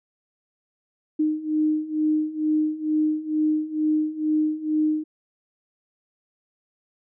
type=beating tone pair; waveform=sine; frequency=306.6 / 308.8 Hz; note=D#4 / D#4; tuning=-25 / -13 cents; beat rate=2.2 Hz; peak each=-25 / -22 dBFS; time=1.19-5.04 s; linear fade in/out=10 ms; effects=none